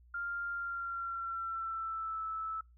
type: tone with pitch glide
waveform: sine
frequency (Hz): 1396.9 to 1310.9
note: F6 to E6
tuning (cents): 0 to -10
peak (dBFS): -35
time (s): 0.14-2.61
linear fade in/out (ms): 5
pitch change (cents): -110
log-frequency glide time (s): 0.51-2.23
effects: noise-tail reverb RT60 0.2 s tail -23 dB re dry + added 60 Hz sine -58 dBFS peak until 2.77 s